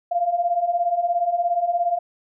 sine beating tone pair, 682 / 699 Hz, F5 / F5, -41 / +1 cents, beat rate 17 Hz, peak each -24 / -20 dBFS, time 0.11-1.99 s, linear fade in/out 10 ms, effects none

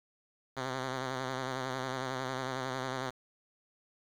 5% pulse tone with vibrato, 130.4 Hz, C3, 5 cents flat, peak -23 dBFS, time 0.56-3.11 s, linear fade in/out 20 ms, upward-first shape sine, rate 11 Hz, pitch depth 46 cents each way, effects low-pass 6000 Hz 12 dB/octave + 9-bit

